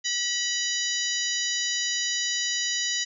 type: harmonic tone with a mistuned harmonic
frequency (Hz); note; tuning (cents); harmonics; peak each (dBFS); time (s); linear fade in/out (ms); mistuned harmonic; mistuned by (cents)
970; B5; -31; 2 / 3 / 4 / 5 / 6 / 7; -32 / -32 / -32 / -32 / -32 / -32; 0.04-3.05; 20; 3; +42
effects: none